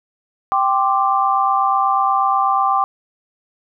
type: chord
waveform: sine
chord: G suspended fourth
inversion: none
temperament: equal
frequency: 784 / 1046.5 / 1174.7 Hz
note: G5 / C6 / D6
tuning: 0 / 0 / 0 cents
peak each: -17 / -20 / -17 dBFS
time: 0.52-2.84 s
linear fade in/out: 0 ms
effects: none